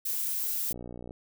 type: noise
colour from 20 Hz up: violet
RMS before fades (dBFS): -31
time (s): 0.05-0.73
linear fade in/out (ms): 10
type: click train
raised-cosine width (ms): 2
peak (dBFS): -28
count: 25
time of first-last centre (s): 0.71-1.109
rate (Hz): 60.2
effects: none